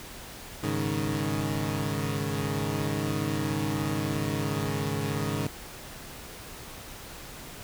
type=chord; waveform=20% pulse; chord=Ab suspended fourth; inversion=none; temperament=equal; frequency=103.83 / 138.59 / 155.56 Hz; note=Ab2 / Db3 / Eb3; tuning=0 / 0 / 0 cents; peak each=-27 dBFS; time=0.63-5.47 s; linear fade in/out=5 ms; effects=pink hiss -43 dBFS RMS until 7.63 s